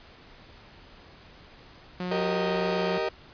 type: tone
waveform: sawtooth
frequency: 180.5 Hz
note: F#3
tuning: 43 cents flat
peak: -26 dBFS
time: 2-2.98 s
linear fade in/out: 2 ms
type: chord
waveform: 35% pulse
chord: Eb major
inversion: first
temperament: equal with one note detuned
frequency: 388.6 / 466.2 / 622.3 Hz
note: G4 / Bb4 / Eb5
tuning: -15 / 0 / 0 cents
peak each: -29 dBFS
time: 2.11-3.09 s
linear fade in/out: 5 ms
effects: pink hiss -51 dBFS RMS until 3.33 s + resampled to 11025 Hz